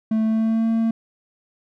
triangle tone with pitch glide, 220 to 226.1 Hz, A3 to A3, 0 to +47 cents, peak -15 dBFS, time 0.11-0.91 s, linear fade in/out 5 ms, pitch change +47 cents, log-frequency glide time 0.24-0.69 s, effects none

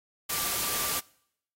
sine tone in noise, 1174.7 Hz, D6, in tune, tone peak -41 dBFS, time 0.29-1 s, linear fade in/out 10 ms, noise white, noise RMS -30 dBFS, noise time 0.29-1 s, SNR -14 dB, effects noise-tail reverb RT60 0.7 s tail -24 dB re dry + AAC 48 kbps

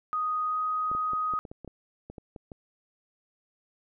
sine tone with pitch glide, 1245 to 1252.2 Hz, D#6 to D#6, +1 to +11 cents, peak -26 dBFS, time 0.13-1.39 s, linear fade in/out 0 ms, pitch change +10 cents, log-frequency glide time 0.47-0.58 s
clicks, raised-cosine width 2 ms, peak -28 dBFS, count 12, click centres 0.915 / 0.95 / 1.134 / 1.337 / 1.452 / 1.515 / 1.647 / 1.677 / 2.1 / 2.182 / 2.362 / 2.518 s
effects none

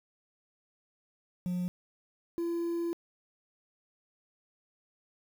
sine tone pair in turn, 179.2 / 339.5 Hz, F3 / F4, +45 / -49 cents, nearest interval major seventh, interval 1106 cents, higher second, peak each -27 dBFS, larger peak neither, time 1.46-1.68 / 2.38-2.93 s, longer second, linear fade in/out 0 ms, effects tanh soft clip ceiling -29 dBFS + 9-bit

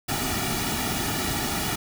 pink noise with comb filter, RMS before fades -27 dBFS, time 0.08-1.76 s, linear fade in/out 10 ms, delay 1.9 ms, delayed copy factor -0.75, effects none

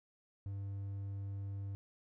triangle tone, 99 Hz, G2, 18 cents sharp, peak -37 dBFS, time 0.46-1.75 s, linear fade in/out 0 ms, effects none

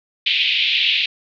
pink band-pass noise, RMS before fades -18 dBFS, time 0.26-1.06 s, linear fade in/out 5 ms, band 2400 to 3800 Hz, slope 48 dB/octave, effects none

